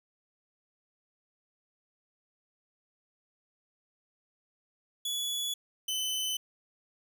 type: tone pair in turn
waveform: sawtooth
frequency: 3408 / 3034 Hz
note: G#7 / F#7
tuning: +44 / +43 cents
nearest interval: major second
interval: 201 cents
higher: first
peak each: -28 / -27 dBFS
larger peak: second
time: 5.05-5.54 / 5.88-6.37 s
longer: neither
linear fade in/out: 5 ms
effects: none